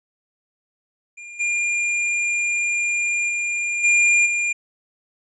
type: tone with level steps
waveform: square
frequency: 2406 Hz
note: D7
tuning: 41 cents sharp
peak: -36 / -20 / -22 / -14 / -20 dBFS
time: 1.17-4.53 s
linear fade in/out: 10 ms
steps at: 1.39 / 3.28 / 3.83 / 4.25 s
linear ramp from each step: 20 ms
effects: resampled to 22050 Hz